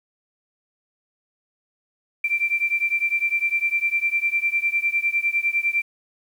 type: beating tone pair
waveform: sine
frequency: 2349 / 2358.9 Hz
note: D7 / D7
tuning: 0 / +7 cents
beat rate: 9.9 Hz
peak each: -22 / -23 dBFS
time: 2.24-5.82 s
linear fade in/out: 5 ms
effects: 8-bit